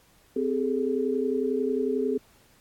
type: tone cluster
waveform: sine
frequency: 258.1 / 404.3 / 435.4 Hz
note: C4 / G#4 / A4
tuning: -23 / -46 / -18 cents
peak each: -28 dBFS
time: 0.36-2.18 s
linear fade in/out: 5 ms
effects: pink hiss -60 dBFS RMS until 2.6 s + AAC 64 kbps